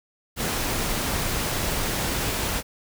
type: noise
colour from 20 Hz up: pink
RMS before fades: -26 dBFS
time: 0.36-2.63 s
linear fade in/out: 50 ms
effects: none